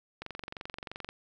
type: click train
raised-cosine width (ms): 0.3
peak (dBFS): -23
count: 21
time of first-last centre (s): 0.22-1.09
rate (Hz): 23
effects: none